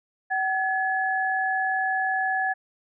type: tone pair together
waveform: sine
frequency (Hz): 759.3 / 1702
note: F#5 / G#6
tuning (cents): +45 / +42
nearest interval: octave + major second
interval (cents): 1397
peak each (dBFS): -25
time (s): 0.3-2.54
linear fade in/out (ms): 20
effects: none